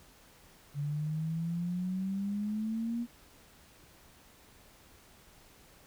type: exponential sweep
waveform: sine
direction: up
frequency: 142.2 to 239.9 Hz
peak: -31 dBFS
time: 0.74-3.07 s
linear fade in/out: 50 ms
effects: pink hiss -59 dBFS RMS until 5.86 s